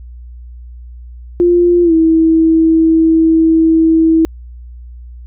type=tone with pitch glide; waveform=sine; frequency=349.2 to 323.9 Hz; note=F4 to E4; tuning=0 to -30 cents; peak=-6 dBFS; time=1.4-4.25 s; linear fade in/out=0 ms; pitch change=-130 cents; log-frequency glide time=1.83-1.93 s; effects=added 60 Hz sine -29 dBFS peak until 5.26 s